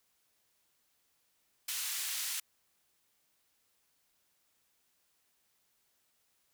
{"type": "band-pass noise", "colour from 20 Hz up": "white", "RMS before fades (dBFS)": -37, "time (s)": [1.68, 2.4], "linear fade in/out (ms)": 5, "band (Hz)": [1800, 13000], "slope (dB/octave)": 12, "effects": ["white hiss -75 dBFS RMS until 6.53 s"]}